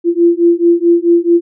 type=beating tone pair; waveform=sine; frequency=340 / 344.6 Hz; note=F4 / F4; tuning=-46 / -23 cents; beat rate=4.6 Hz; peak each=-10 dBFS; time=0.04-1.41 s; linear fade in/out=50 ms; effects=none